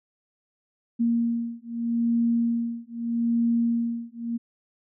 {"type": "beating tone pair", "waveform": "sine", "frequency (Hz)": [233.1, 233.9], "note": ["A#3", "A#3"], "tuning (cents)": [0, 6], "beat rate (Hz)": 0.8, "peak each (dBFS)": -25, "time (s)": [0.99, 4.38], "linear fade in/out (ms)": 20, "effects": []}